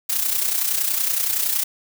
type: noise with amplitude modulation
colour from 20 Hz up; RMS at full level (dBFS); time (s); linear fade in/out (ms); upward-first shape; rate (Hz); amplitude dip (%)
blue; -19; 0.09-1.64; 10; sine; 30.7; 60
effects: none